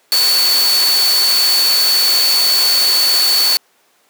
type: tone in noise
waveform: sine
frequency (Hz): 4457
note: C#8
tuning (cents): +9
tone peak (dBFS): -11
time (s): 0.12-3.57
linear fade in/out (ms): 0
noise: white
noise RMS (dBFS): -18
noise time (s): 0.12-3.57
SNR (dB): +4
effects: pink hiss -55 dBFS RMS until 4.09 s + high-pass 400 Hz 12 dB/octave